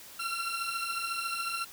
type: beating tone pair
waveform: 20% pulse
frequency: 1355 / 1369 Hz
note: E6 / F6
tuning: +47 / -35 cents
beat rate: 14 Hz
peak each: -31 / -29 dBFS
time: 0.19-1.65 s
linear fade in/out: 10 ms
effects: white hiss -49 dBFS RMS until 1.72 s